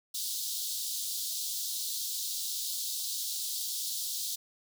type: high-pass noise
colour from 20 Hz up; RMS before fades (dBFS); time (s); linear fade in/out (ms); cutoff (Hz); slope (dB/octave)
pink; -35; 0.14-4.36; 10; 3600; 48
effects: none